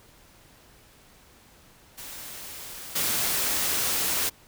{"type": "noise with level steps", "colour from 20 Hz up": "white", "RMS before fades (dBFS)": [-40, -26], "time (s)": [1.97, 4.3], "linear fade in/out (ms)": 20, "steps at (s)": 2.95, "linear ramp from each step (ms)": 10, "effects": ["pink hiss -55 dBFS RMS until 4.47 s"]}